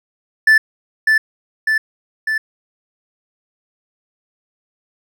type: tone with echo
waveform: triangle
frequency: 1756 Hz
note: A6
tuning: 4 cents flat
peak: -5 dBFS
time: 0.47-0.58 s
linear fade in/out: 5 ms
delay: 600 ms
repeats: 3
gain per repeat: -3 dB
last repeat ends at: 2.38 s
effects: none